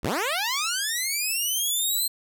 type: linear sweep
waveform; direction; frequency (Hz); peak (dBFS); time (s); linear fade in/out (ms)
10% pulse; up; 45.71 to 4163; -16; 0.03-2.08; 10
effects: none